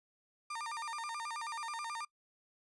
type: tone with vibrato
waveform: 35% pulse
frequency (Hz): 1046.5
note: C6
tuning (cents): 0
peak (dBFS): -37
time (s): 0.5-2.05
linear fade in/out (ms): 5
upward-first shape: square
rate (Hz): 9.3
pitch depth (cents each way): 230
effects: noise-tail reverb RT60 0.1 s tail -24 dB re dry + resampled to 24000 Hz